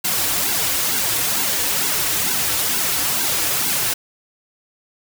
white noise with flanger, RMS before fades -20 dBFS, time 0.04-3.94 s, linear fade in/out 10 ms, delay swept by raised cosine 1.6 to 5 ms, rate 2.2 Hz, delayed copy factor -0.85, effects none

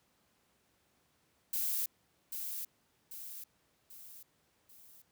violet noise with echo, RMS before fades -34 dBFS, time 1.53-1.86 s, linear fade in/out 5 ms, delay 790 ms, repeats 4, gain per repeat -6 dB, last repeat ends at 5.02 s, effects pink hiss -73 dBFS RMS until 5.11 s + high-pass 80 Hz 12 dB/octave

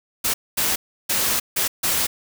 white noise bursts at uneven times, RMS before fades -21 dBFS, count 5, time 0.24-0.34 / 0.57-0.76 / 1.09-1.4 / 1.56-1.68 / 1.83-2.07 s, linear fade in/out 10 ms, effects none

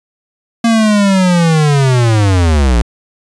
square linear sweep, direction down, 233.1 to 54 Hz, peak -8 dBFS, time 0.64-2.82 s, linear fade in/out 5 ms, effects resampled to 22050 Hz

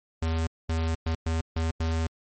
square tone bursts at uneven times, 81.3 Hz, E2, 23 cents flat, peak -25 dBFS, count 6, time 0.22-0.47 / 0.69-0.95 / 1.06-1.15 / 1.26-1.41 / 1.56-1.71 / 1.8-2.07 s, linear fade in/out 5 ms, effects MP3 32 kbps

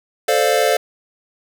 square chord, D minor seventh, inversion second, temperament equal with one note detuned, 440 / 523.3 / 591.1 / 698.5 Hz, A4 / C5 / D5 / F5, 0 / 0 / +11 / 0 cents, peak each -20 dBFS, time 0.28-0.77 s, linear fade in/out 5 ms, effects none

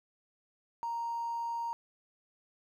triangle tone with hard clipping, 932.3 Hz, A#5, in tune, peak -33 dBFS, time 0.83-1.73 s, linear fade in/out 0 ms, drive 3 dB, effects none

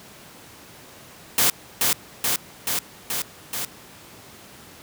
white noise with echo, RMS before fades -18 dBFS, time 1.38-1.5 s, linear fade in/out 2 ms, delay 430 ms, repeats 5, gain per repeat -2 dB, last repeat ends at 3.65 s, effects pink hiss -45 dBFS RMS until 4.82 s + high-pass 100 Hz 12 dB/octave

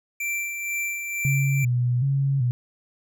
square tone with tremolo, 2348 Hz, D7, 1 cent flat, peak -25 dBFS, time 0.2-1.65 s, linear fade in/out 5 ms, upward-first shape sine, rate 2.1 Hz, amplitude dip 45%
sine tone with vibrato, 130 Hz, C3, 11 cents flat, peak -19 dBFS, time 1.25-2.51 s, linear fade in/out 0 ms, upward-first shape square, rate 1.3 Hz, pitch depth 100 cents each way
effects none

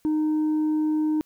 sine tone with tanh clipping, 308.1 Hz, D#4, 17 cents flat, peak -21 dBFS, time 0.05-1.21 s, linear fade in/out 0 ms, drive 2 dB, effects white hiss -65 dBFS RMS until 1.25 s

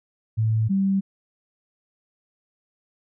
sine tone pair in turn, 110.5 / 194.51 Hz, A2 / G3, +8 / -13 cents, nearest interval minor seventh, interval 979 cents, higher second, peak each -18 dBFS, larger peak neither, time 0.37-0.69 / 0.69-1.01 s, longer neither, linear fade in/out 20 ms, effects none

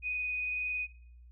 sine tone with frequency modulation, 2489 Hz, D#7, in tune, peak -31 dBFS, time 0.02-0.88 s, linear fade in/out 50 ms, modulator 21.7 Hz, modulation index 0.81, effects noise-tail reverb RT60 0.7 s tail -22 dB re dry + added 60 Hz sine -51 dBFS peak until 1.31 s

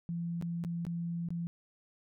sine tone with dropouts, 170 Hz, F3, 46 cents flat, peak -33 dBFS, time 0.09-1.47 s, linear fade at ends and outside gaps 0 ms, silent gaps 0.413-0.424 / 0.639-0.648 / 0.851-0.867 / 1.287-1.305 s, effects none

